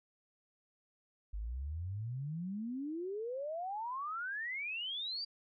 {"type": "exponential sweep", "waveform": "sine", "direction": "up", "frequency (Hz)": [48.82, 4781], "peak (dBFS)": -37, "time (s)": [1.33, 5.25], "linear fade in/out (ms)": 10, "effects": []}